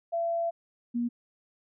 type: tone pair in turn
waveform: sine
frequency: 675 / 238.6 Hz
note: E5 / A#3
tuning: +41 / +41 cents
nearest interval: octave + tritone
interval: 1800 cents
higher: first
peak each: -26 dBFS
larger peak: neither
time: 0.12-0.51 / 0.94-1.09 s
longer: first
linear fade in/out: 20 ms
effects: none